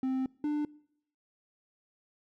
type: tone pair in turn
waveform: triangle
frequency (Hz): 261.6 / 297.4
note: C4 / D4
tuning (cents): 0 / +22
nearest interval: major second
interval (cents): 222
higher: second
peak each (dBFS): -26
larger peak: neither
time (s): 0.03-0.26 / 0.44-0.65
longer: first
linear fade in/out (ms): 2
effects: noise-tail reverb RT60 0.7 s tail -23 dB re dry